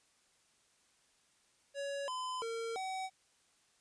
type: tone with pitch steps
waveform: square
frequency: 561 / 1017 / 457.3 / 758 Hz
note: C#5 / C6 / A#4 / F#5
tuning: +21 / -50 / -33 / +42 cents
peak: -38 dBFS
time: 1.74-3.1 s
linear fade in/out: 50 ms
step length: 340 ms
effects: white hiss -71 dBFS RMS until 3.8 s + resampled to 22050 Hz